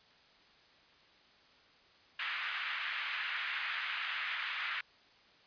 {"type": "band-pass noise", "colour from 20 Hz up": "pink", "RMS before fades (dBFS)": -38, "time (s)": [2.19, 4.81], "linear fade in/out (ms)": 5, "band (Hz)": [1400, 3000], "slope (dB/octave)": 24, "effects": ["white hiss -63 dBFS RMS until 5.46 s", "resampled to 11025 Hz"]}